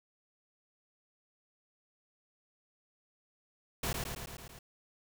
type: noise with echo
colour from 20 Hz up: pink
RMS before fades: -34 dBFS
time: 3.83-3.93 s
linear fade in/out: 5 ms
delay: 110 ms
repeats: 6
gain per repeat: -3 dB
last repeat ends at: 4.59 s
effects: none